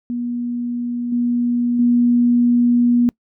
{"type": "tone with level steps", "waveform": "sine", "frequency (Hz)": 241, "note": "B3", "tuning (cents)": -42, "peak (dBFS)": [-20, -15, -11], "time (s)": [0.1, 3.09], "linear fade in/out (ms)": 0, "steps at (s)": [1.12, 1.79], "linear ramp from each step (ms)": 5, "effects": ["noise-tail reverb RT60 0.1 s tail -26 dB re dry"]}